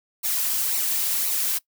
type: noise with flanger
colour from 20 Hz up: blue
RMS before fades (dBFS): -24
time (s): 0.23-1.59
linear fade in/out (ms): 20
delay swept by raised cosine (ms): 0.59 to 3.59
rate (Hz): 1.9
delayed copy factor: -0.6
effects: noise-tail reverb RT60 0.1 s tail -21 dB re dry